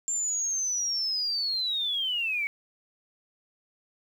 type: linear sweep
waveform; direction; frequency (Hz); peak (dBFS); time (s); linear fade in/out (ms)
sine; down; 7350 to 2217; -26; 0.08-2.47; 0
effects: 9-bit